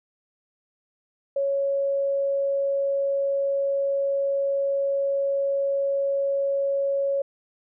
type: tone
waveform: sine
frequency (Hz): 554.4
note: C#5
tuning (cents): 0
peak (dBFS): -21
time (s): 1.36-7.22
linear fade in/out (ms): 5
effects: none